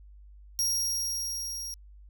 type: tone with level ramp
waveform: sawtooth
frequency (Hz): 5620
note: F8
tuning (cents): +10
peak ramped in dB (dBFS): -22 to -33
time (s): 0.59-1.74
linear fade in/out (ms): 0
effects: added 50 Hz sine -48 dBFS peak until 2.09 s